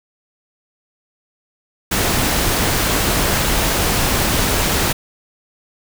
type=noise; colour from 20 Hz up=pink; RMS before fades=-17 dBFS; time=1.91-4.93 s; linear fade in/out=10 ms; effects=none